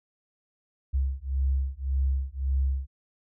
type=beating tone pair; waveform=sine; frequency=66.3 / 68.1 Hz; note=C2 / C#2; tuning=+23 / -30 cents; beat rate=1.8 Hz; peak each=-27 dBFS; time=0.93-2.87 s; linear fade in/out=20 ms; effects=none